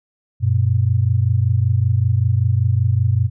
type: tone pair together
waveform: sine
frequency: 95.18 / 120.4 Hz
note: F#2 / B2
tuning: +49 / -44 cents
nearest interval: major third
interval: 407 cents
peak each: -16 dBFS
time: 0.4-3.3 s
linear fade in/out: 50 ms
effects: none